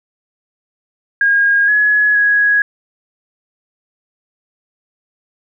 sine tone with pitch steps, 1628 / 1689 / 1664 Hz, G#6 / G#6 / G#6, -35 / +29 / +3 cents, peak -9 dBFS, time 1.21-2.62 s, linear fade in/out 2 ms, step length 470 ms, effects none

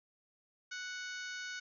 harmonic tone with a mistuned harmonic, 740 Hz, F#5, in tune, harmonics 2 / 3 / 4 / 5 / 6 / 7 / 8 / 9, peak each -42 / -50 / -52 / -52 / -52 / -55 / -54 / -54 dBFS, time 0.71-1.6 s, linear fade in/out 10 ms, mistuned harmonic 9, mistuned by -20 cents, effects none

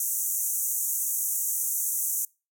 white band-pass noise, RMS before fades -28 dBFS, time 0-2.25 s, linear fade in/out 2 ms, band 6100 to 16000 Hz, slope 96 dB/octave, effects noise-tail reverb RT60 0.3 s tail -25 dB re dry

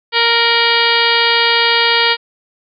harmonic tone with a mistuned harmonic, 465.8 Hz, A#4, 1 cent flat, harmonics 1 / 2 / 3 / 4 / 5 / 6 / 7 / 8 / 9 / 10, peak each -20 / -18 / -20 / -18 / -18 / -19 / -19 / -20 / -22 / -21 dBFS, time 0.12-2.17 s, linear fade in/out 50 ms, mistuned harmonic 6, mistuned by +55 cents, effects none

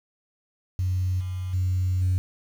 sine tone with level steps, 92 Hz, F#2, 9 cents flat, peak -21 / -27 / -20 / -18 dBFS, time 0.79-2.18 s, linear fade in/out 0 ms, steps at 1.2 / 1.53 / 2.01 s, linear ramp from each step 10 ms, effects tanh soft clip ceiling -17 dBFS + 8-bit

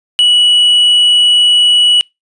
triangle tone, 2938 Hz, F#7, 13 cents flat, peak -4 dBFS, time 0.19-2.01 s, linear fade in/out 0 ms, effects noise-tail reverb RT60 0.2 s tail -26 dB re dry + resampled to 24000 Hz

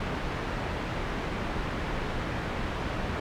pink low-pass noise, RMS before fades -32 dBFS, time 0-3.2 s, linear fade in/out 5 ms, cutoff 2300 Hz, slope 12 dB/octave, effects none

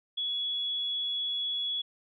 sine tone, 3376 Hz, G#7, 28 cents sharp, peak -29 dBFS, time 0.17-1.82 s, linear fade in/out 10 ms, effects none

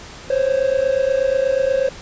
triangle tone pair together, 519.7 / 548 Hz, C5 / C#5, -12 / -20 cents, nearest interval minor second, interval 92 cents, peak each -16 dBFS, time 0.3-1.89 s, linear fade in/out 5 ms, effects pink hiss -37 dBFS RMS until 2.01 s + resampled to 16000 Hz

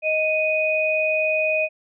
sine tone pair together, 625.1 / 2489 Hz, D#5 / D#7, +8 / 0 cents, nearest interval 2 octaves, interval 2392 cents, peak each -21 dBFS, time 0.02-1.69 s, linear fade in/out 50 ms, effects none

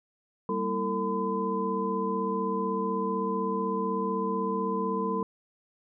sine tone cluster, 195.8 / 231.7 / 329.5 / 450.7 / 1014 Hz, G3 / A#3 / E4 / A4 / B5, -2 / -10 / -1 / +42 / +45 cents, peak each -32 / -37 / -37 / -31 / -31 dBFS, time 0.49-5.23 s, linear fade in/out 2 ms, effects none

